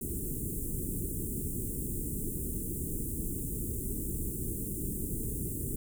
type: band-stop noise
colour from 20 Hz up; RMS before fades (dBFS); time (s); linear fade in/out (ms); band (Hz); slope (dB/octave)
pink; -35; 0.01-5.76; 5; 410 to 8100; 48
effects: none